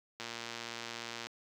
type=click train; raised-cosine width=0.2 ms; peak=-23 dBFS; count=126; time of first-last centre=0.2-1.268 s; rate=117 Hz; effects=high-pass 80 Hz 12 dB/octave + 9-bit